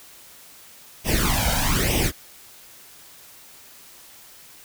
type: noise with flanger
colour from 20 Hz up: pink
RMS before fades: -21 dBFS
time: 1.04-2.12 s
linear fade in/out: 50 ms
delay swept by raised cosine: 0.34 to 1.34 ms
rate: 1.1 Hz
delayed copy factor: +0.8
effects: white hiss -47 dBFS RMS until 4.64 s

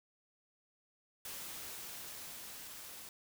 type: noise with level ramp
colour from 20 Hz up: white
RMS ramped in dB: -45 to -50 dBFS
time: 1.25-3.09 s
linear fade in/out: 2 ms
effects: none

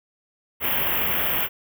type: band-stop noise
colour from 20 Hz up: white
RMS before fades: -23 dBFS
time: 0.6-1.49 s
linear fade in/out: 50 ms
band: 3300 to 12000 Hz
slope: 96 dB/octave
effects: none

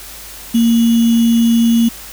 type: tone with sample-and-hold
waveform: sine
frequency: 231.4 Hz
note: A#3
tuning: 13 cents flat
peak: -8 dBFS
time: 0.54-1.89 s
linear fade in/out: 10 ms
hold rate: 3150 Hz
effects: added 50 Hz sine -40 dBFS peak until 2.12 s + white hiss -33 dBFS RMS until 2.12 s

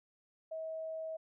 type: tone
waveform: sine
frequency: 641 Hz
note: E5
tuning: 49 cents flat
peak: -38 dBFS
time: 0.51-1.17 s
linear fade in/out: 10 ms
effects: none

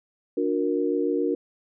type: chord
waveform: sine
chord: D augmented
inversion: none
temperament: equal with one note detuned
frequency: 293.7 / 360.9 / 466.2 Hz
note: D4 / F#4 / A#4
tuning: 0 / -43 / 0 cents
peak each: -26 dBFS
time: 0.37-1.35 s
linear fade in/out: 5 ms
effects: none

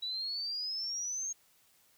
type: exponential sweep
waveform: sine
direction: up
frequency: 3898 to 6540 Hz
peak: -34 dBFS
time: 0.02-1.33 s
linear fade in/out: 10 ms
effects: white hiss -67 dBFS RMS until 1.97 s

